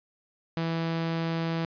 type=tone; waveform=sawtooth; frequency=164.81 Hz; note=E3; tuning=in tune; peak=-23 dBFS; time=0.57-1.65 s; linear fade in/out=0 ms; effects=resampled to 11025 Hz + 9-bit